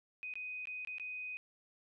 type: tone with dropouts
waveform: sine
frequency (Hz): 2500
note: D#7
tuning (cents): +8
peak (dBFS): -40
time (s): 0.23-1.37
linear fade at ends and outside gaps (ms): 0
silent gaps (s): 0.338-0.355 / 0.655-0.672 / 0.849-0.873 / 0.983-0.998
effects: none